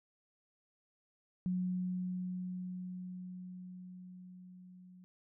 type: tone with level ramp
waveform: sine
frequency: 182.2 Hz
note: F#3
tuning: 26 cents flat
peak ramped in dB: -31 to -54 dBFS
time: 1.46-5.04 s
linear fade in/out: 0 ms
effects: none